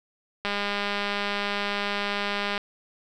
click train, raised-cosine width 0.3 ms, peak -12 dBFS, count 433, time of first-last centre 0.45-2.578 s, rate 203 Hz, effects none

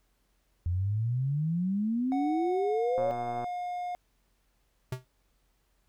sine exponential sweep, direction up, 84.5 to 577 Hz, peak -26 dBFS, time 0.66-3.11 s, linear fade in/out 0 ms
triangle tone with pitch glide, 740 to 714.4 Hz, F#5 to F5, 0 to +39 cents, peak -30 dBFS, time 2.12-3.95 s, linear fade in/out 0 ms, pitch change -61 cents, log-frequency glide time 2.39-2.91 s
click train, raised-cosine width 1 ms, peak -25 dBFS, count 57, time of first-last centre 2.98-3.443 s, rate 121 Hz
square tone with exponential decay, 127.8 Hz, C3, 40 cents flat, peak -29 dBFS, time 4.92-5.05 s, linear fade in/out 5 ms, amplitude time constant 27 ms
effects added 45 Hz sine -70 dBFS peak until 5.88 s + pink hiss -74 dBFS RMS until 5.88 s

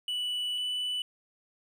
triangle tone pair in turn, 2960 / 2979 Hz, F#7 / F#7, 0 / +11 cents, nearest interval unison, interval 11 cents, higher second, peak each -28 dBFS, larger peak neither, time 0.08-0.58 / 0.58-1.02 s, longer first, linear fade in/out 2 ms, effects none

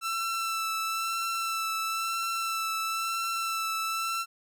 sawtooth tone with vibrato, 1332 Hz, E6, 18 cents sharp, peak -25 dBFS, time 0.01-4.26 s, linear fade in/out 50 ms, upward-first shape sine, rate 1 Hz, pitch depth 19 cents each way, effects none

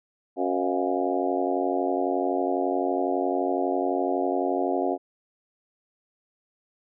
harmonic tone with a mistuned harmonic, 91.9 Hz, F#2, 11 cents flat, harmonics 3 / 4 / 5 / 6 / 7 / 8 / 9, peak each -29 / -28 / -32 / -33 / -31 / -29 / -36 dBFS, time 0.36-4.98 s, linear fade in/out 50 ms, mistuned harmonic 8, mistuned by -52 cents, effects none

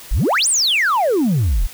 sine exponential two-way sweep, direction up then down, 33.15 to 9730 to 33.15 Hz, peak -11 dBFS, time 0.11-1.67 s, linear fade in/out 10 ms, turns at 0.48 s, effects tanh soft clip ceiling -12 dBFS + white hiss -38 dBFS RMS until 1.73 s

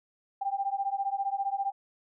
sine beating tone pair, 783 / 798 Hz, G5 / G5, -2 / +31 cents, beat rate 15 Hz, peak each -31 dBFS, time 0.41-1.72 s, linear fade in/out 10 ms, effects none

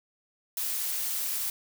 blue noise, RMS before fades -31 dBFS, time 0.57-1.5 s, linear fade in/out 2 ms, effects none

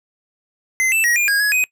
square tone with pitch steps, 2060 / 2652 / 1898 / 2411 / 1636 / 1681 / 2508 Hz, C7 / E7 / A#6 / D7 / G#6 / G#6 / D#7, -28 / +10 / +31 / +45 / -26 / +20 / +13 cents, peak -15 dBFS, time 0.8-1.64 s, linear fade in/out 0 ms, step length 120 ms, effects noise-tail reverb RT60 0.1 s tail -22 dB re dry

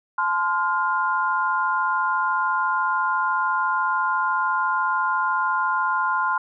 sine tone cluster, 863 / 1037 / 1411 Hz, A5 / C6 / F6, -34 / -16 / +17 cents, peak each -27 / -22 / -24 dBFS, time 0.18-6.38 s, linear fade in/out 5 ms, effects none

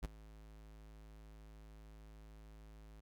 square tone with ADSR envelope, 53.3 Hz, G#1, 46 cents sharp, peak -36 dBFS, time 0.02-3.01 s, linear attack 28 ms, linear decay 14 ms, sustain -19 dB, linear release 16 ms, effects none

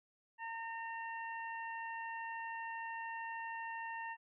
harmonic tone, 913 Hz, A#5, 36 cents flat, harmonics 1 / 2 / 3, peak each -43 / -45 / -52 dBFS, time 0.38-4.17 s, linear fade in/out 50 ms, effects none

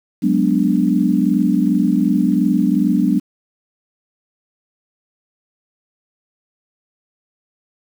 sine chord, G# half-diminished seventh, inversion third, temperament equal, 185 / 207.7 / 246.9 / 293.7 Hz, F#3 / G#3 / B3 / D4, 0 / 0 / 0 / 0 cents, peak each -18 dBFS, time 0.22-3.2 s, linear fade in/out 20 ms, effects 7-bit

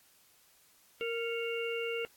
harmonic tone with a mistuned harmonic, 463.6 Hz, A#4, 10 cents flat, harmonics 1 / 3 / 5 / 6, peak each -34 / -44 / -42 / -39 dBFS, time 1.01-2.05 s, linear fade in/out 0 ms, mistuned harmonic 5, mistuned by -89 cents, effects white hiss -64 dBFS RMS until 2.16 s + AAC 64 kbps

